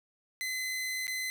sawtooth tone with dropouts, 2037 Hz, C7, 47 cents flat, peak -29 dBFS, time 0.41-1.3 s, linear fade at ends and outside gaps 0 ms, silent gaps 1.069-1.079 s, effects none

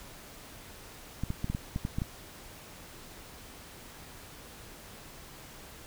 clicks, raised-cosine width 5 ms, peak -19 dBFS, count 9, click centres 1.236 / 1.304 / 1.444 / 1.5 / 1.549 / 1.761 / 1.851 / 1.985 / 2.019 s, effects pink hiss -49 dBFS RMS until 5.86 s

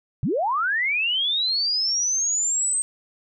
sine linear sweep, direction up, 101.9 to 8372 Hz, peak -20 dBFS, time 0.23-2.82 s, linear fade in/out 0 ms, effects none

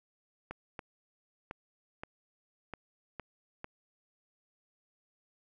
clicks, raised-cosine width 0.5 ms, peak -25 dBFS, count 7, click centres 0.51 / 0.792 / 1.511 / 2.035 / 2.737 / 3.197 / 3.644 s, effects none

